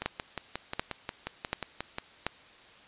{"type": "two click trains", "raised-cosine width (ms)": 0.3, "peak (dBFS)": [-17, -12], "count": [12, 4], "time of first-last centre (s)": [[0.02, 1.984], [0.06, 2.266]], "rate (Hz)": [5.6, 1.36], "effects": ["white hiss -54 dBFS RMS until 2.87 s", "resampled to 8000 Hz"]}